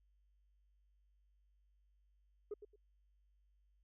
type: tone with echo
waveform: sine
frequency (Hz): 415.3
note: G#4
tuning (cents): 0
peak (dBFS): -38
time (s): 2.51-2.54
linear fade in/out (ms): 5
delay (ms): 110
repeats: 2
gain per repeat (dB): -12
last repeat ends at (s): 2.76
effects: tanh soft clip ceiling -38 dBFS + added 50 Hz sine -70 dBFS peak until 3.83 s